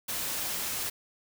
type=noise; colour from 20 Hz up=white; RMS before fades=-33 dBFS; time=0.08-0.9 s; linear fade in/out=10 ms; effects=none